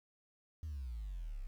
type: exponential sweep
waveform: sine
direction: down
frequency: 82.41 to 30.75 Hz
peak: -38 dBFS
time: 0.63-1.47 s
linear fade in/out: 0 ms
effects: tanh soft clip ceiling -38 dBFS + 11-bit